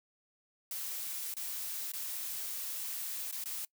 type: noise with dropouts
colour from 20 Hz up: blue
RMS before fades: -39 dBFS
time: 0.71-3.65 s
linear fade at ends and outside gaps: 2 ms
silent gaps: 1.34-1.367 / 1.919-1.935 / 3.313-3.325 / 3.44-3.457 s
effects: noise-tail reverb RT60 0.1 s tail -23 dB re dry